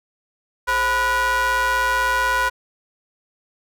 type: ring-modulated tone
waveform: square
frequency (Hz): 234.4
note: A#3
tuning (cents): +10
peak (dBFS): -15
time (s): 0.67-2.5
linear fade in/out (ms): 20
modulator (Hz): 1230
effects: none